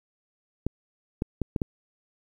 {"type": "clicks", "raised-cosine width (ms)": 3, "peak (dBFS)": -13, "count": 5, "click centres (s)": [0.666, 1.221, 1.417, 1.562, 1.618], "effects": ["9-bit"]}